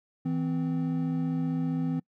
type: tone pair together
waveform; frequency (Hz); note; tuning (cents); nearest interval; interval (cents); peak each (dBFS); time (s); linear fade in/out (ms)
triangle; 162.6 / 257.9; E3 / C4; -23 / -25; minor sixth; 798; -27; 0.25-2; 10
effects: noise-tail reverb RT60 0.1 s tail -25 dB re dry